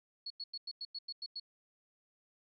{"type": "tone bursts", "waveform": "sine", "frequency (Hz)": 4367, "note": "C#8", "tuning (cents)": -27, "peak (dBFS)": -39, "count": 9, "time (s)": [0.26, 1.399], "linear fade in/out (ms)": 5, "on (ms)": 43, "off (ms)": 94, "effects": []}